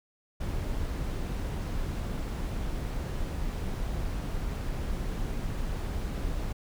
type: noise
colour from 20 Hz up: brown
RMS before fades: -32 dBFS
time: 0.4-6.53 s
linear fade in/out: 10 ms
effects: none